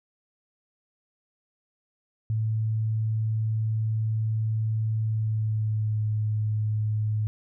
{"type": "tone with pitch glide", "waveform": "sine", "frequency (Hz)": [110, 107.36], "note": ["A2", "A2"], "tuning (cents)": [0, -42], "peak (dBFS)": -23, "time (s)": [2.3, 7.27], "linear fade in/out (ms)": 0, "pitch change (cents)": -42, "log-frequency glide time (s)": [5.02, 6.05], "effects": []}